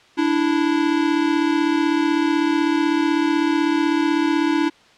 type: tone pair together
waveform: square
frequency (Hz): 293.6 / 329.6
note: D4 / E4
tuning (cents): 0 / 0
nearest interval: major second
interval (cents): 200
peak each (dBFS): -20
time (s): 0.17-4.7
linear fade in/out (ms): 20
effects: white hiss -51 dBFS RMS until 4.97 s + low-pass 4000 Hz 12 dB/octave